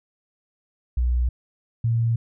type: tone pair in turn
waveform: sine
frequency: 61 / 115.59 Hz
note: B1 / A#2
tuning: -21 / -14 cents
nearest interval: major seventh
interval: 1107 cents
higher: second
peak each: -18 dBFS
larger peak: neither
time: 0.97-1.29 / 1.84-2.16 s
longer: neither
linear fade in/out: 5 ms
effects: none